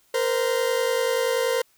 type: tone pair together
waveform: 40% pulse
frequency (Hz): 466.6 / 517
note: A#4 / C5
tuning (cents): +2 / -21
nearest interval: major second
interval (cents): 177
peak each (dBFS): -23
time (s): 0.14-1.62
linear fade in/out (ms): 5
effects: white hiss -62 dBFS RMS until 1.77 s